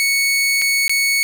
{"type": "tone with dropouts", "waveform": "sawtooth", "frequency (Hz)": 2217, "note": "C#7", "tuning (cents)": 0, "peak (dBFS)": -11, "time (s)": [0, 1.23], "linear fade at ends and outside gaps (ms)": 0, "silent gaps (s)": [[0.616, 0.62], [0.88, 0.895]], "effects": []}